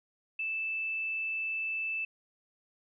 sine tone, 2637 Hz, E7, in tune, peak -31 dBFS, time 0.39-2.05 s, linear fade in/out 5 ms, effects none

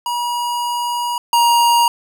square tone pair in turn, 961 / 944.5 Hz, B5 / A#5, -48 / +22 cents, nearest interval unison, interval 30 cents, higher first, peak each -19 / -11 dBFS, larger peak second, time 0.06-1.18 / 1.33-1.88 s, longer first, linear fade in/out 2 ms, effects none

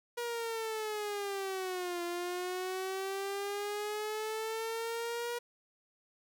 sawtooth linear two-way sweep, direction down then up, 479.9 to 345.3 to 479.9 Hz, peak -31 dBFS, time 0.17-5.39 s, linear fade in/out 10 ms, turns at 2.03 s, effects none

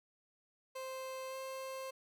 30% pulse tone with pitch glide, 523.3 to 528.5 Hz, C5 to C5, 0 to +17 cents, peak -39 dBFS, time 0.75-1.91 s, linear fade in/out 10 ms, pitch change +17 cents, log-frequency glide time 1.29-1.35 s, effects none

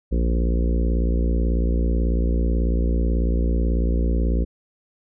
harmonic tone, 58.2 Hz, A#1, 2 cents flat, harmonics 1 / 3 / 4 / 5 / 6 / 7 / 8 / 9, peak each -18 / -28 / -30 / -32 / -34 / -35 / -36 / -37 dBFS, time 0.11-4.45 s, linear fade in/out 20 ms, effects none

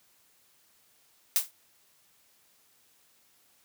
blue noise with exponential decay, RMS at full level -20 dBFS, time 1.36-1.51 s, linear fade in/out 0 ms, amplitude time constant 31 ms, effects white hiss -65 dBFS RMS until 3.64 s + high-pass 60 Hz 12 dB/octave

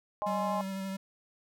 sine chord, Ab major, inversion second, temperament equal, 622.3 / 830.6 / 1046.5 Hz, Eb5 / Ab5 / C6, 0 / 0 / 0 cents, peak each -34 dBFS, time 0.22-0.61 s, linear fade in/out 0 ms
square tone with vibrato, 192.8 Hz, G3, 28 cents flat, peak -35 dBFS, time 0.26-0.97 s, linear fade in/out 10 ms, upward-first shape sine, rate 12 Hz, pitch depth 16 cents each way
effects none

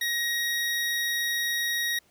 25% pulse tone, 1887 Hz, A#6, 21 cents sharp, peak -22 dBFS, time 0.01-1.99 s, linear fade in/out 5 ms, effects pink hiss -63 dBFS RMS until 2.1 s + high-pass 80 Hz 12 dB/octave

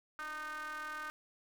square ring-modulated tone, 155.56 Hz, D#3, in tune, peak -38 dBFS, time 0.19-1.1 s, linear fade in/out 0 ms, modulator 1380 Hz, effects none

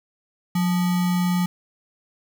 sine tone with sample-and-hold, 179.1 Hz, F3, 44 cents sharp, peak -18 dBFS, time 0.55-1.46 s, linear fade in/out 5 ms, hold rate 1050 Hz, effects none

